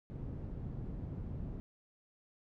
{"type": "low-pass noise", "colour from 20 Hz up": "white", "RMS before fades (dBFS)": -42, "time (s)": [0.1, 1.6], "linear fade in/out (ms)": 0, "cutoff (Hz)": 150, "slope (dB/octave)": 12, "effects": []}